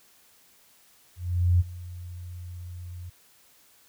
sine tone with ADSR envelope, 88.4 Hz, F2, 22 cents sharp, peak -16 dBFS, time 1.16-3.1 s, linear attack 440 ms, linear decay 26 ms, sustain -20 dB, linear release 10 ms, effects white hiss -59 dBFS RMS until 3.88 s

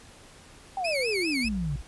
sine exponential sweep, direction down, 794 to 134 Hz, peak -27 dBFS, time 0.77-1.76 s, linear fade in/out 2 ms
30% pulse tone with vibrato, 2376 Hz, D7, 20 cents sharp, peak -25 dBFS, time 0.84-1.49 s, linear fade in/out 10 ms, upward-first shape sine, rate 5 Hz, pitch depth 170 cents each way
sine tone, 58.3 Hz, A#1, 1 cent sharp, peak -34 dBFS, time 1.44-1.82 s, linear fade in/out 10 ms
effects pink hiss -51 dBFS RMS until 1.87 s + resampled to 24000 Hz

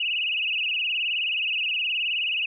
sine tone with vibrato, 2715 Hz, F7, 50 cents flat, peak -23 dBFS, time 0-2.46 s, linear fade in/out 5 ms, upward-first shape sine, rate 19 Hz, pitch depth 140 cents each way, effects none

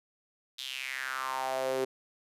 sawtooth tone with high-pass filter sweep, 131.7 Hz, C3, 12 cents sharp, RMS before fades -34 dBFS, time 0.58-1.85 s, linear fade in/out 10 ms, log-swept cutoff 3700 to 390 Hz, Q 4.7, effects resampled to 32000 Hz

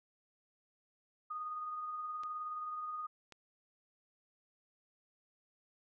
sine tone with tremolo, 1236 Hz, D#6, 12 cents flat, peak -37 dBFS, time 1.3-3.07 s, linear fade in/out 10 ms, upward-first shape triangle, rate 19 Hz, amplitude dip 35%
clicks, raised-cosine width 0.2 ms, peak -35 dBFS, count 2, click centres 2.235 / 3.323 s
effects none

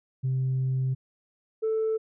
sine tone pair in turn, 130.81 / 440.9 Hz, C3 / A4, 0 / +4 cents, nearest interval octave + major sixth, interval 2104 cents, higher second, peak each -22 / -22 dBFS, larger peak neither, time 0.23-0.95 / 1.62-1.98 s, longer first, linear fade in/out 20 ms, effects tanh soft clip ceiling -21 dBFS

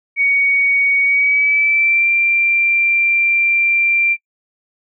sine tone with pitch glide, 2241 to 2365 Hz, C#7 to D7, +18 to +12 cents, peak -11 dBFS, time 0.16-4.17 s, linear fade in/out 50 ms, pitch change +94 cents, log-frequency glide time 1.03-2.09 s, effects noise-tail reverb RT60 0.1 s tail -25 dB re dry

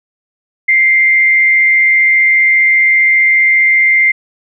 sine tone with frequency modulation, 2095 Hz, C7, 2 cents sharp, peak -6 dBFS, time 0.68-4.12 s, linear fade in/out 10 ms, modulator 123 Hz, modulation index 0.35, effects none

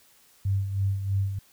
sine tone with tremolo, 98 Hz, G2, in tune, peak -21 dBFS, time 0.45-1.39 s, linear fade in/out 5 ms, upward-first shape sine, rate 3.1 Hz, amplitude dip 60%, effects white hiss -59 dBFS RMS until 1.52 s

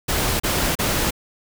pink noise bursts, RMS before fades -21 dBFS, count 3, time 0.08-1.108 s, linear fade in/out 10 ms, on 320 ms, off 34 ms, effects none

